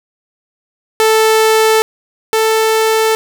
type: tone pair in turn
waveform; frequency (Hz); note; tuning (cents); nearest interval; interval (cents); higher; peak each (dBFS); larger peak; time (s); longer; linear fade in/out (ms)
sawtooth; 440 / 441.7; A4 / A4; 0 / +7; unison; 7; second; -4 / -6; first; 1-1.82 / 2.33-3.15; neither; 0
effects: none